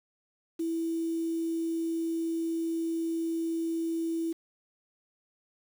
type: tone with quantisation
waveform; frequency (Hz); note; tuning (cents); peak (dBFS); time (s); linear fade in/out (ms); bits
sine; 329.6; E4; 0; -28; 0.59-4.33; 10; 8
effects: none